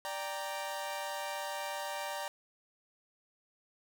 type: chord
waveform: sawtooth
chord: G minor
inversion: second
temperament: equal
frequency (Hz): 587.3 / 784 / 932.3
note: D5 / G5 / Bb5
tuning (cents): 0 / 0 / 0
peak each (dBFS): -37 / -38 / -37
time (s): 0.05-2.28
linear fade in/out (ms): 0
effects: none